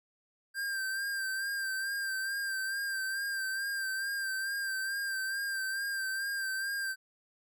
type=tone with vibrato; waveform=square; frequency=1581 Hz; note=G6; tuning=14 cents sharp; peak=-33 dBFS; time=0.54-6.96 s; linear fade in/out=50 ms; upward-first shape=sine; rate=2.3 Hz; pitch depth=38 cents each way; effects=none